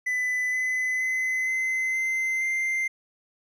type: tone with pitch steps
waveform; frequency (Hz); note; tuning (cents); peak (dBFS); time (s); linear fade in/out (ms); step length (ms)
triangle; 2000 / 2017 / 2035 / 2053 / 2071 / 2089; B6 / B6 / C7 / C7 / C7 / C7; +21 / +36 / -49 / -33 / -18 / -3; -22; 0.06-2.88; 10; 470
effects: none